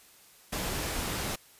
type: noise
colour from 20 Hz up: pink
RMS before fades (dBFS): -33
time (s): 0.52-1.36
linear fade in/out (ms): 10
effects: white hiss -57 dBFS RMS until 1.59 s + resampled to 32000 Hz